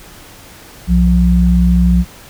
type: tone pair together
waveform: sine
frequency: 62.8 / 177.01 Hz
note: B1 / F3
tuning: +30 / +24 cents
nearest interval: octave + tritone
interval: 1794 cents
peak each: -10 dBFS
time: 0.87-2.05 s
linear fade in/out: 50 ms
effects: pink hiss -38 dBFS RMS until 2.29 s